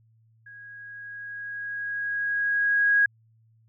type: tone with level ramp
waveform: sine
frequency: 1648 Hz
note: G#6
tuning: 14 cents flat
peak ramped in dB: -43 to -16 dBFS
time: 0.46-3.06 s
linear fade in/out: 5 ms
effects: added 112 Hz sine -58 dBFS peak until 3.68 s